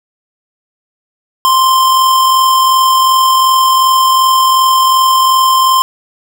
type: tone with amplitude modulation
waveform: square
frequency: 1046.5 Hz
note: C6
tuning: in tune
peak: -6 dBFS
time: 1.45-5.82 s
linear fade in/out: 0 ms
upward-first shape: sine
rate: 42.7 Hz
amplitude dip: 25%
effects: none